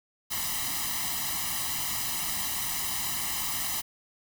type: noise with comb filter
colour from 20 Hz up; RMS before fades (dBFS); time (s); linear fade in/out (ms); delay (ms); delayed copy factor
white; -31; 0.3-3.82; 20; 1; +0.9
effects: none